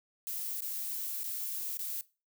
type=noise with dropouts; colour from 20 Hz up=violet; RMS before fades=-37 dBFS; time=0.27-2.01 s; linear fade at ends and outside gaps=0 ms; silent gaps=0.606-0.621 / 1.234-1.241 / 1.771-1.792 s; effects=noise-tail reverb RT60 0.3 s tail -20 dB re dry